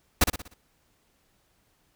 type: noise with echo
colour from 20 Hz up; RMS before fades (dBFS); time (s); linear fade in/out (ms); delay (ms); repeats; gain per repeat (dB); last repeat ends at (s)
pink; -18; 0.21-0.24; 5; 60; 5; -7; 0.54
effects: pink hiss -68 dBFS RMS until 1.95 s